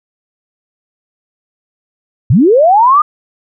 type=linear sweep; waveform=sine; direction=up; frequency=94.5 to 1239 Hz; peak=-4 dBFS; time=2.3-3.02 s; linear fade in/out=5 ms; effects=none